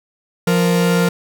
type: tone pair together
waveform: 45% pulse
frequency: 174.63 / 466.2 Hz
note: F3 / A#4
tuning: 0 / 0 cents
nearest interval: octave + perfect fourth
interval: 1700 cents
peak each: -14 / -18 dBFS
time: 0.47-1.09 s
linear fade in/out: 5 ms
effects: none